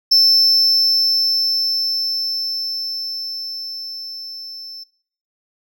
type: tone with level ramp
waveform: triangle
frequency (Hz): 5310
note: E8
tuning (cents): +12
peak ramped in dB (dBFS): -7 to -30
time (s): 0.11-4.84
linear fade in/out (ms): 10
effects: noise-tail reverb RT60 0.6 s tail -25 dB re dry